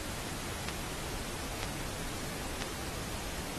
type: clicks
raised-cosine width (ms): 0.2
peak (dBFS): -15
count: 3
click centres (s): 0.686 / 1.631 / 2.622
effects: pink hiss -40 dBFS RMS until 3.58 s + AAC 32 kbps